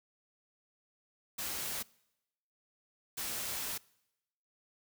white noise bursts at uneven times, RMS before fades -38 dBFS, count 2, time 1.38-1.83 / 3.17-3.78 s, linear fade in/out 10 ms, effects noise-tail reverb RT60 0.9 s tail -24 dB re dry

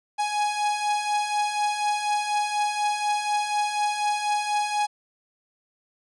45% pulse beating tone pair, 830.6 / 834.7 Hz, G#5 / G#5, 0 / +9 cents, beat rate 4.1 Hz, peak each -30 / -24 dBFS, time 0.18-4.87 s, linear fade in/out 20 ms, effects resampled to 24000 Hz

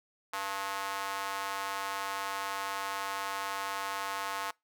square tone with high-pass filter, 98 Hz, G2, in tune, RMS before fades -36 dBFS, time 0.33-4.51 s, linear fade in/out 5 ms, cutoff 1000 Hz, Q 2, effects noise-tail reverb RT60 0.2 s tail -24 dB re dry

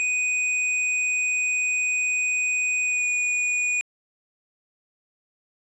square tone with pitch glide, 2489 to 2463 Hz, D#7 to D#7, 0 to -18 cents, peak -22 dBFS, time 0-3.81 s, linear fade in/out 0 ms, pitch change -18 cents, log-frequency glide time 2.83-3.05 s, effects resampled to 22050 Hz

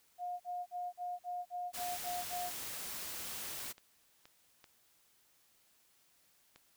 sine tone bursts, 714 Hz, F5, 38 cents sharp, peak -37 dBFS, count 9, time 0.18-2.512 s, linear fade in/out 50 ms, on 220 ms, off 44 ms
white noise, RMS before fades -43 dBFS, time 1.73-3.73 s, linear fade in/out 20 ms
clicks, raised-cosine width 0.2 ms, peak -38 dBFS, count 4, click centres 3.781 / 4.255 / 4.642 / 6.56 s
effects white hiss -70 dBFS RMS until 6.76 s

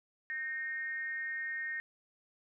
sine tone with frequency modulation, 1845 Hz, A#6, 18 cents flat, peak -35 dBFS, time 0.3-1.8 s, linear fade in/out 0 ms, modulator 280 Hz, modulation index 0.45, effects none

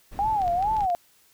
brown noise, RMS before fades -38 dBFS, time 0.11-0.87 s, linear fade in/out 20 ms
sine tone with vibrato, 780 Hz, G5, 9 cents flat, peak -21 dBFS, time 0.19-0.95 s, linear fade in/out 0 ms, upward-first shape sine, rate 2.3 Hz, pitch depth 210 cents each way
clicks, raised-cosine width 0.2 ms, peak -25 dBFS, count 6, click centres 0.418 / 0.479 / 0.626 / 0.767 / 0.807 / 0.901 s
effects white hiss -60 dBFS RMS until 1.33 s

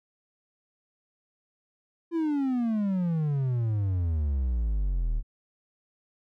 triangle exponential sweep, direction down, 342.3 to 36.71 Hz, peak -22 dBFS, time 2.11-5.23 s, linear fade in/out 50 ms, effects none

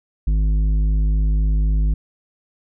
triangle tone with tanh clipping, 51.91 Hz, G#1, in tune, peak -16 dBFS, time 0.27-1.94 s, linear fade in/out 5 ms, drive 13 dB, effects none

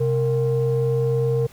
sine tone pair together, 129.76 / 462.4 Hz, C3 / A#4, -14 / -14 cents, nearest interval octave + minor seventh, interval 2200 cents, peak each -19 dBFS, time 0-1.47 s, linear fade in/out 10 ms, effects tanh soft clip ceiling -13 dBFS + pink hiss -49 dBFS RMS until 1.52 s

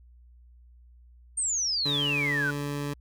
sine exponential sweep, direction down, 8860 to 1434 Hz, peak -25 dBFS, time 1.37-2.51 s, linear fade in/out 10 ms
20% pulse tone, 144.1 Hz, D3, 33 cents flat, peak -25 dBFS, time 1.85-2.94 s, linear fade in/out 10 ms
effects added 60 Hz sine -51 dBFS peak until 3 s

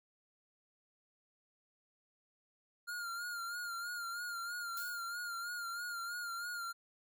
square tone with vibrato, 1408 Hz, F6, 14 cents sharp, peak -40 dBFS, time 2.87-6.73 s, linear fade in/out 20 ms, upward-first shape sine, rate 3.1 Hz, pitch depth 48 cents each way
violet noise with exponential decay, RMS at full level -43 dBFS, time 4.77-5.23 s, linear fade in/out 1 ms, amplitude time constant 99 ms
effects none

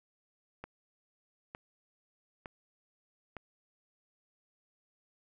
click train, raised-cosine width 0.5 ms, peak -27 dBFS, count 4, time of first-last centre 0.64-3.367 s, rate 1.1 Hz, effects none

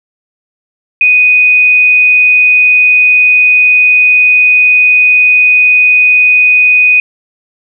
sine tone, 2489 Hz, D#7, in tune, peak -3 dBFS, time 1.01-7 s, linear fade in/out 2 ms, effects none

